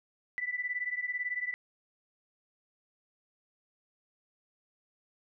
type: beating tone pair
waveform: sine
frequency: 1975.5 / 1993.5 Hz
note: B6 / B6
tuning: 0 / +16 cents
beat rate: 18 Hz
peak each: -34 / -36 dBFS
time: 0.38-1.54 s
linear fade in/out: 0 ms
effects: none